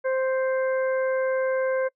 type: harmonic tone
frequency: 523.3 Hz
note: C5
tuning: in tune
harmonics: 1 / 2 / 3 / 4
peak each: -22 / -35 / -33 / -40 dBFS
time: 0.04-1.89 s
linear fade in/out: 20 ms
effects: noise-tail reverb RT60 0.1 s tail -25 dB re dry